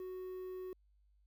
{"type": "tone with quantisation", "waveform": "triangle", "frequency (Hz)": 370, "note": "F#4", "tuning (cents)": 0, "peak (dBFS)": -40, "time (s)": [0, 0.73], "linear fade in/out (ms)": 2, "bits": 11, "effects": ["added 50 Hz sine -67 dBFS peak until 1.26 s"]}